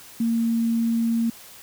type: tone with quantisation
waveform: sine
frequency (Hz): 230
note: A#3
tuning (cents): -23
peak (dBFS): -19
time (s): 0.2-1.3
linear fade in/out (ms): 5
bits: 8
effects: white hiss -45 dBFS RMS until 1.62 s